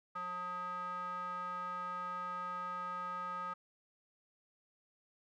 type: tone with band-pass filter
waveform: square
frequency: 179.6 Hz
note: F3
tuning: 49 cents sharp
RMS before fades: -41 dBFS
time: 0.15-3.54 s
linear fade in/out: 10 ms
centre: 1200 Hz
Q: 8.3
effects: none